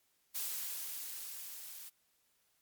blue noise with level ramp, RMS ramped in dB -38 to -49 dBFS, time 0.34-1.9 s, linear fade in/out 20 ms, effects white hiss -75 dBFS RMS until 2.61 s + MP3 96 kbps

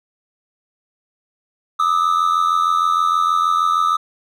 triangle tone pair together, 1200 / 1286.4 Hz, D6 / E6, +37 / -43 cents, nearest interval minor second, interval 120 cents, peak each -15 dBFS, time 1.79-3.97 s, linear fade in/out 10 ms, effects none

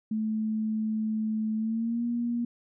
sine tone with pitch glide, 217.7 to 237.4 Hz, A3 to A#3, -18 to +32 cents, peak -26 dBFS, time 0.11-2.45 s, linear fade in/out 5 ms, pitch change +150 cents, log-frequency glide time 1.56-2.04 s, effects none

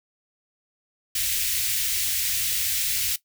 white band-stop noise, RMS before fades -25 dBFS, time 1.15-3.16 s, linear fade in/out 5 ms, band 110 to 2000 Hz, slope 24 dB/octave, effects noise-tail reverb RT60 0.1 s tail -17 dB re dry

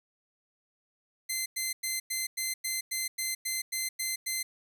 10% pulse tone bursts, 2067 Hz, C7, 22 cents flat, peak -21 dBFS, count 12, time 1.29-4.43 s, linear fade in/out 10 ms, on 170 ms, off 100 ms, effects none

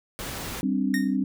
pink noise, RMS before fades -34 dBFS, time 0.19-0.61 s, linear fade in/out 0 ms
sine chord, G suspended fourth, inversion none, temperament equal, 196 / 261.6 / 293.7 Hz, G3 / C4 / D4, 0 / 0 / 0 cents, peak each -26 / -25 / -29 dBFS, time 0.63-1.24 s, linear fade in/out 2 ms
45% pulse tone with exponential decay, 1850 Hz, A#6, 14 cents flat, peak -24 dBFS, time 0.94-1.16 s, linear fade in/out 1 ms, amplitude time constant 46 ms
effects none

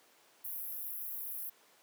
pink high-pass noise, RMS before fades -41 dBFS, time 0.44-1.5 s, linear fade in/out 10 ms, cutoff 11000 Hz, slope 96 dB/octave, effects pink hiss -64 dBFS RMS until 1.82 s + high-pass 400 Hz 12 dB/octave

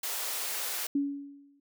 white high-pass noise, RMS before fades -34 dBFS, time 0.03-0.87 s, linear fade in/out 5 ms, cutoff 400 Hz, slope 24 dB/octave
sine tone with exponential decay, 282.1 Hz, C#4, 30 cents sharp, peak -23 dBFS, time 0.95-1.6 s, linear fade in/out 5 ms, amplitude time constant 140 ms
effects none

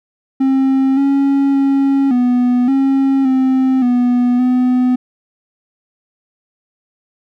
triangle tone with pitch steps, 266.9 / 276.6 / 274.5 / 246.7 / 270.8 / 261.5 / 245.4 / 251.3 Hz, C4 / C#4 / C#4 / B3 / C#4 / C4 / B3 / B3, +35 / -4 / -17 / -2 / -40 / -1 / -11 / +30 cents, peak -8 dBFS, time 0.4-4.96 s, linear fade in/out 10 ms, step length 570 ms, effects none

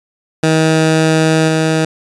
15% pulse tone with level steps, 159 Hz, D#3, 38 cents sharp, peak -3 / -5 dBFS, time 0.43-1.85 s, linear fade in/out 5 ms, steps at 1.48 s, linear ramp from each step 2 ms, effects resampled to 22050 Hz

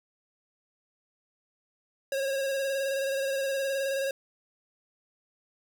square tone with vibrato, 544 Hz, C#5, 33 cents flat, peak -28 dBFS, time 2.12-4.11 s, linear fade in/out 2 ms, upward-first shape square, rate 19 Hz, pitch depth 24 cents each way, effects none

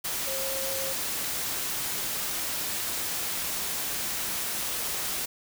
sine tone in noise, 537 Hz, C5, 45 cents sharp, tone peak -34 dBFS, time 0.27-0.93 s, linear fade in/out 10 ms, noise white, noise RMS -31 dBFS, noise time 0.04-5.26 s, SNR -6 dB, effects none

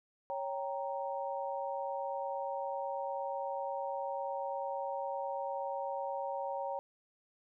sine chord, G diminished, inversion second, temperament equal, 554.4 / 784 / 932.3 Hz, Db5 / G5 / Bb5, 0 / 0 / 0 cents, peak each -38 / -40 / -40 dBFS, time 0.3-6.79 s, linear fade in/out 0 ms, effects none

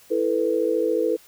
sine chord, E suspended fourth, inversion none, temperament equal, 329.6 / 440 / 493.9 Hz, E4 / A4 / B4, 0 / 0 / 0 cents, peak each -25 / -23 / -23 dBFS, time 0.1-1.17 s, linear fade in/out 20 ms, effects white hiss -52 dBFS RMS until 1.27 s

